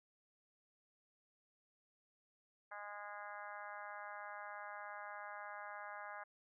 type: harmonic tone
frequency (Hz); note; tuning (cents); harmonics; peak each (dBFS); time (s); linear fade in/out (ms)
205.9; G#3; -15; 3 / 4 / 5 / 6 / 7 / 8 / 9 / 10; -55 / -52 / -55 / -54 / -55 / -53 / -65 / -60; 2.71-6.24; 10
effects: none